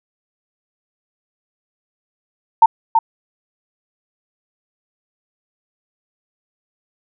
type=tone with echo; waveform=sine; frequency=902 Hz; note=A5; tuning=43 cents sharp; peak=-3 dBFS; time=2.62-2.66 s; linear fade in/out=5 ms; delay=330 ms; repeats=1; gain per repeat=-6 dB; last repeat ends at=2.99 s; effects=none